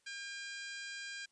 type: harmonic tone with a mistuned harmonic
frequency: 803 Hz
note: G5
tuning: 41 cents sharp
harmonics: 2 / 3 / 4 / 5 / 6 / 7 / 8 / 9 / 10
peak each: -45 / -50 / -52 / -54 / -51 / -58 / -59 / -56 / -60 dBFS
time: 0.06-1.26 s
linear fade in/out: 10 ms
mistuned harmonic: 8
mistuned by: +41 cents
effects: white hiss -75 dBFS RMS until 1.31 s + resampled to 22050 Hz